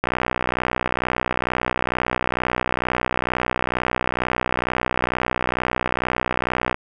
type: click train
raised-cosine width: 0.5 ms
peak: -5 dBFS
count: 418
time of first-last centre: 0.04-6.744 s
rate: 62.2 Hz
effects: none